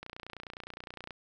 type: click train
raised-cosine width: 0.3 ms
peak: -26 dBFS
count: 33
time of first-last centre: 0.03-1.107 s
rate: 29.7 Hz
effects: none